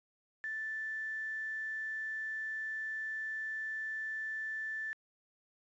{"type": "tone with quantisation", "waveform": "sine", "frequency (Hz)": 1760, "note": "A6", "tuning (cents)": 0, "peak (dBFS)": -36, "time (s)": [0.44, 4.93], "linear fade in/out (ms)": 0, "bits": 10, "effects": ["resampled to 16000 Hz"]}